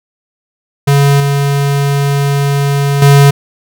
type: tone with level steps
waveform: square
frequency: 141 Hz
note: C#3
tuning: 30 cents sharp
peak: -6 / -10 / -3 dBFS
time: 0.87-3.31 s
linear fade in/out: 10 ms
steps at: 1.2 / 3.02 s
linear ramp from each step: 2 ms
effects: none